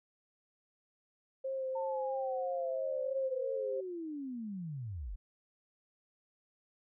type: tone with vibrato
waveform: sine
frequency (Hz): 528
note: C5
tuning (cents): +16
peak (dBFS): -34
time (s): 1.44-3.81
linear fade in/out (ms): 10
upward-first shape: sine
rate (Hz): 3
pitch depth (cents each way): 20
type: linear sweep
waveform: sine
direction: down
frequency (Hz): 906 to 37.17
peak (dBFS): -38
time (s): 1.75-5.16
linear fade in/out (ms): 10
effects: none